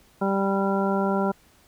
harmonic tone, 196 Hz, G3, in tune, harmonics 1 / 2 / 3 / 4 / 5 / 7, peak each -24 / -27 / -29 / -30 / -31 / -32 dBFS, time 0.21-1.32 s, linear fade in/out 10 ms, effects pink hiss -58 dBFS RMS until 1.67 s

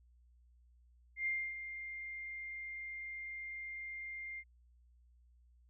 sine tone with ADSR envelope, 2108 Hz, C7, 12 cents sharp, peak -32 dBFS, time 1.16-4.44 s, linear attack 100 ms, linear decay 280 ms, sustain -10 dB, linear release 55 ms, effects added 60 Hz sine -63 dBFS peak until 5.69 s

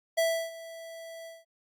square tone with ADSR envelope, 659.3 Hz, E5, in tune, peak -23 dBFS, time 0.17-1.45 s, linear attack 15 ms, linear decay 320 ms, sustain -19 dB, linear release 190 ms, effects Opus 48 kbps

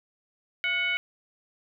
sine tone with frequency modulation, 2217 Hz, C#7, in tune, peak -24 dBFS, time 0.64-0.97 s, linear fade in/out 0 ms, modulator 771 Hz, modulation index 0.88, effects none

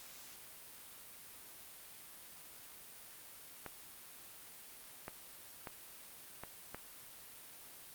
clicks, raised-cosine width 0.5 ms, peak -28 dBFS, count 5, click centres 3.663 / 5.081 / 5.672 / 6.436 / 6.746 s, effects white hiss -54 dBFS RMS until 7.94 s + Opus 48 kbps

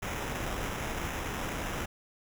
pink noise with sample-and-hold, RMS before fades -35 dBFS, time 0.02-1.86 s, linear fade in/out 10 ms, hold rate 4410 Hz, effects none

